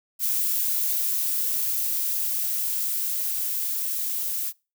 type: noise with level ramp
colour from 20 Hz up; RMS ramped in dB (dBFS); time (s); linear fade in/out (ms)
violet; -24 to -28; 0.19-4.53; 50
effects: noise-tail reverb RT60 0.3 s tail -25 dB re dry